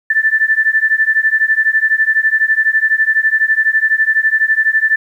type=beating tone pair; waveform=sine; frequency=1759 / 1771 Hz; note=A6 / A6; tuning=-1 / +11 cents; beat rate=12 Hz; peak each=-13 / -13 dBFS; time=0.1-4.96 s; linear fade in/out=5 ms; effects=8-bit